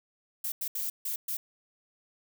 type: noise bursts at uneven times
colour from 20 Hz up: violet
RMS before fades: -33 dBFS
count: 5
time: 0.44-0.52 / 0.61-0.68 / 0.75-0.9 / 1.05-1.16 / 1.28-1.37 s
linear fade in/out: 5 ms
effects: none